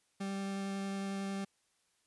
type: tone with vibrato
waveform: 40% pulse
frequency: 196 Hz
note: G3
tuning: in tune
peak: -35 dBFS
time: 0.2-1.45 s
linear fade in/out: 10 ms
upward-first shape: triangle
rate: 11 Hz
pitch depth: 8 cents each way
effects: white hiss -75 dBFS RMS until 2.06 s + resampled to 24000 Hz